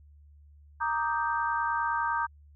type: chord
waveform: sine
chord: Eb major seventh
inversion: second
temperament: equal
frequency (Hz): 932.3 / 1174.7 / 1244.5 / 1568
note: Bb5 / D6 / Eb6 / G6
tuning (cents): 0 / 0 / 0 / 0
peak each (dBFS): -29 / -34 / -34 / -32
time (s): 0.8-2.27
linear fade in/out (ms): 20
effects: added 73 Hz sine -52 dBFS peak until 2.55 s